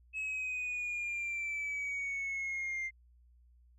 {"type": "exponential sweep", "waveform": "sine", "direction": "down", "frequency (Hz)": [2583, 2093], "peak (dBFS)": -32, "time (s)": [0.13, 2.91], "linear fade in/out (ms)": 50, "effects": ["tanh soft clip ceiling -33 dBFS", "added 60 Hz sine -60 dBFS peak until 3.78 s"]}